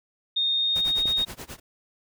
sine tone with pitch glide, 3681 to 3724 Hz, A#7 to A#7, -23 to -2 cents, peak -21 dBFS, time 0.36-1.25 s, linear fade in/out 10 ms, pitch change +21 cents, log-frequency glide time 0.53-1.01 s
pink noise with tremolo, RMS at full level -36 dBFS, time 0.75-1.6 s, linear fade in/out 10 ms, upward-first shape sine, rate 9.4 Hz, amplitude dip 95%
click, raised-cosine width 2 ms, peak -23 dBFS, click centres 1.056 s
effects none

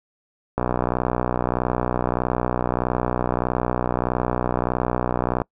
click train, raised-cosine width 1 ms, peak -7 dBFS, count 299, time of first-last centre 0.58-5.418 s, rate 61.6 Hz, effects noise-tail reverb RT60 0.1 s tail -26 dB re dry

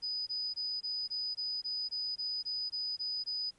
sine tone bursts, 4978 Hz, D#8, in tune, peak -33 dBFS, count 13, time 0.02-3.51 s, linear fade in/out 20 ms, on 250 ms, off 20 ms, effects pink hiss -68 dBFS RMS until 3.58 s + MP3 48 kbps

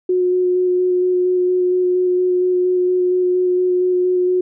sine tone with vibrato, 363.1 Hz, F#4, 33 cents flat, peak -13 dBFS, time 0.09-4.41 s, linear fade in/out 5 ms, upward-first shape square, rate 4.3 Hz, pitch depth 9 cents each way, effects none

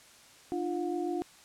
sine tone cluster, 300.5 / 347.7 / 722 Hz, D4 / F4 / F#5, +40 / -8 / -43 cents, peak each -35 / -32 / -38 dBFS, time 0.52-1.22 s, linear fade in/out 0 ms, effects white hiss -56 dBFS RMS until 1.44 s + low-pass 9000 Hz 12 dB/octave

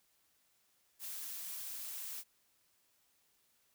blue noise, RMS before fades -44 dBFS, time 0.99-2.24 s, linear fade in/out 50 ms, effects white hiss -74 dBFS RMS until 3.74 s

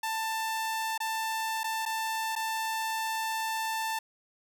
sawtooth tone with dropouts, 888 Hz, A5, 16 cents sharp, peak -26 dBFS, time 0.03-3.99 s, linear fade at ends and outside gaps 5 ms, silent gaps 0.978-1.002 / 1.634-1.641 / 1.854-1.86 / 2.354-2.361 s, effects none

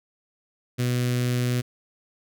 sawtooth tone with notch filter, 123.47 Hz, B2, in tune, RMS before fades -24 dBFS, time 0.78-1.62 s, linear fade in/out 20 ms, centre 880 Hz, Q 0.74, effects none

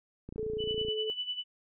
click train, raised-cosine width 3 ms, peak -29 dBFS, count 18, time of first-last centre 0.29-0.884 s, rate 28.6 Hz
sine tone with vibrato, 433.3 Hz, A4, 27 cents flat, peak -32 dBFS, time 0.38-1.1 s, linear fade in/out 0 ms, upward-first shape triangle, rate 3.2 Hz, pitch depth 8 cents each way
sine tone with tremolo, 2978 Hz, F#7, 11 cents sharp, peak -30 dBFS, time 0.58-1.44 s, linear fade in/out 50 ms, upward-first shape sine, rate 10 Hz, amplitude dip 75%
effects none

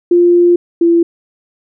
sine tone pair in turn, 349.2 / 338.7 Hz, F4 / E4, 0 / +47 cents, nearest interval minor second, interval 53 cents, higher first, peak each -5 / -6 dBFS, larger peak first, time 0.11-0.56 / 0.81-1.03 s, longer first, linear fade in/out 5 ms, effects none

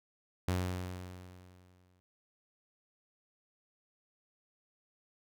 sawtooth tone with exponential decay, 91 Hz, F#2, 28 cents flat, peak -25 dBFS, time 0.48-2 s, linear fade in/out 0 ms, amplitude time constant 330 ms, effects none

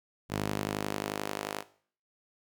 sawtooth tone with high-pass filter sweep, 51.3 Hz, G#1, 21 cents flat, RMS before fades -35 dBFS, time 0.29-1.64 s, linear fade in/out 50 ms, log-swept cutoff 140 to 520 Hz, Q 0.74, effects noise-tail reverb RT60 0.5 s tail -17 dB re dry

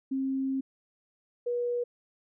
sine tone pair in turn, 267.3 / 483.5 Hz, C4 / B4, +37 / -37 cents, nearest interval minor seventh, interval 1026 cents, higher second, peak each -27 dBFS, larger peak neither, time 0.11-0.61 / 1.46-1.84 s, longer first, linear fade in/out 10 ms, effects none

